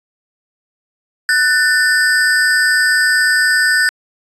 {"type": "ring-modulated tone", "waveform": "square", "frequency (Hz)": 1637, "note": "G#6", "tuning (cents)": -25, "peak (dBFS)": -8, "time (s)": [1.29, 3.89], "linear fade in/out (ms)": 0, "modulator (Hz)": 146, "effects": ["resampled to 24000 Hz"]}